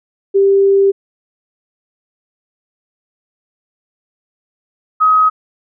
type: tone pair in turn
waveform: sine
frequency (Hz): 393.7 / 1265.5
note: G4 / D#6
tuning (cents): +8 / +29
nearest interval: octave + minor sixth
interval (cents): 2021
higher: second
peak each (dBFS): -7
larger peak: neither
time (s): 0.34-0.92 / 5-5.3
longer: first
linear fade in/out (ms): 20
effects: none